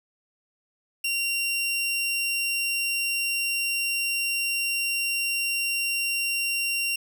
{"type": "tone", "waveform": "sawtooth", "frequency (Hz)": 2760, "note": "F7", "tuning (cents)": -21, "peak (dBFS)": -21, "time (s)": [1.04, 6.96], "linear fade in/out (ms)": 5, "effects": []}